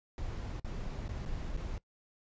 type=noise with dropouts; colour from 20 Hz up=brown; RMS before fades=-38 dBFS; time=0.18-1.78 s; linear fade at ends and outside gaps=1 ms; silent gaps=0.598-0.646 / 1.081-1.091 / 1.253-1.259 / 1.566-1.573 s; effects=noise-tail reverb RT60 0.1 s tail -20 dB re dry + resampled to 16000 Hz